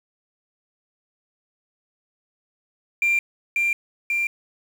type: tone with echo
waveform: sine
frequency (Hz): 2376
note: D7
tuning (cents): +20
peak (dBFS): -15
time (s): 3.02-3.19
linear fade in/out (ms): 2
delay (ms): 540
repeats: 2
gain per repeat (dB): -2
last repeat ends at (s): 4.27
effects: tanh soft clip ceiling -15 dBFS + 7-bit